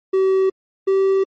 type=tone pair in turn; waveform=triangle; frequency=381.6 / 386.7 Hz; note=G4 / G4; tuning=-47 / -24 cents; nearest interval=unison; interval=23 cents; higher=second; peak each=-11 dBFS; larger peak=neither; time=0.13-0.5 / 0.87-1.24 s; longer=neither; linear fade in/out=10 ms; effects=MP3 32 kbps